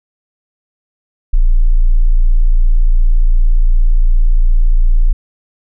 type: tone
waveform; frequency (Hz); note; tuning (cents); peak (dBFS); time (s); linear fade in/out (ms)
sine; 28.66; A#0; -28; -5; 1.33-5.13; 10
effects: none